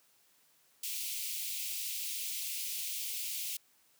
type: high-pass noise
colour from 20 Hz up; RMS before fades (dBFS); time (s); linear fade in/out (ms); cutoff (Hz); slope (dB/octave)
white; -38; 0.83-3.57; 5; 2300; 48
effects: white hiss -68 dBFS RMS until 3.99 s + high-pass 100 Hz 12 dB/octave